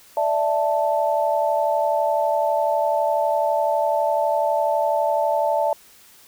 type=chord; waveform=sine; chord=D suspended second; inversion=none; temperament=equal; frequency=587.3 / 659.3 / 880 Hz; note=D5 / E5 / A5; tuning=0 / 0 / 0 cents; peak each=-22 dBFS; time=0.17-5.73 s; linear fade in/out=2 ms; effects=white hiss -50 dBFS RMS until 6.27 s